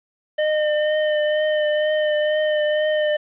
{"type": "tone with vibrato", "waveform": "square", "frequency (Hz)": 608, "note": "D#5", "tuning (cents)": -40, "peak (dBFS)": -18, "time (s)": [0.38, 3.17], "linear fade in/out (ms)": 10, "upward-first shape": "triangle", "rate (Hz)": 2.1, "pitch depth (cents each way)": 23, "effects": ["resampled to 8000 Hz", "8-bit"]}